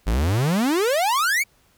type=exponential sweep; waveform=45% pulse; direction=up; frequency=48.23 to 2349 Hz; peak=-18 dBFS; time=0.06-1.44 s; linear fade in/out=20 ms; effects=pink hiss -60 dBFS RMS until 1.77 s